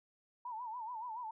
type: tone with vibrato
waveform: sine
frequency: 931 Hz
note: A#5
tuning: 2 cents flat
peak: -40 dBFS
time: 0.45-1.31 s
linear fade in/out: 5 ms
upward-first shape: sine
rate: 7 Hz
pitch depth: 130 cents each way
effects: none